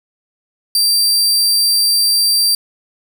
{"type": "tone", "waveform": "sawtooth", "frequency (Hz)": 4699, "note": "D8", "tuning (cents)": 0, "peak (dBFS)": -8, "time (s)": [0.75, 2.55], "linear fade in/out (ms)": 2, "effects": []}